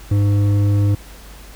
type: tone with hard clipping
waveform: sine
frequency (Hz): 101.6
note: G#2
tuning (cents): -38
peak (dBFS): -14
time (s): 0.11-0.95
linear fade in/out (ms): 5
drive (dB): 8
effects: added 50 Hz sine -38 dBFS peak until 1.55 s + pink hiss -42 dBFS RMS until 1.55 s